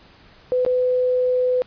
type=tone with dropouts; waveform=sine; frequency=503 Hz; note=B4; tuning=32 cents sharp; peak=-16 dBFS; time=0.52-1.62 s; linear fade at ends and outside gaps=0 ms; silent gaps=0.65-0.663 s; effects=pink hiss -50 dBFS RMS until 1.66 s + resampled to 11025 Hz